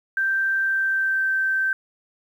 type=tone with pitch glide; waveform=sine; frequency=1568 to 1554.5 Hz; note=G6 to G6; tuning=0 to -15 cents; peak=-19 dBFS; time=0.17-1.73 s; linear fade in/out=2 ms; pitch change=-15 cents; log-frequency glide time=0.64-1.31 s; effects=9-bit